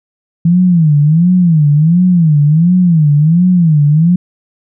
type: tone with vibrato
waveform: sine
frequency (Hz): 163.1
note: E3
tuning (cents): -18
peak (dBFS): -5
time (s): 0.45-4.16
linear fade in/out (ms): 5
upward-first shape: sine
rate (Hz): 1.4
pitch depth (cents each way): 200
effects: none